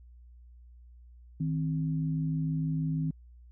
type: tone pair together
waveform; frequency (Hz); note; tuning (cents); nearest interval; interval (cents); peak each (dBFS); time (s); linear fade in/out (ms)
sine; 157.45 / 263.8; D#3 / C4; +21 / +14; major sixth; 893; -28 / -35; 1.4-3.11; 5
effects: added 60 Hz sine -50 dBFS peak until 3.51 s